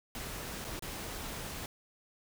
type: noise with dropouts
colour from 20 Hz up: pink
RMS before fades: -41 dBFS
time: 0.15-1.66 s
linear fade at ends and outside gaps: 1 ms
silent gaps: 0.644-0.648 / 0.794-0.823 s
effects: none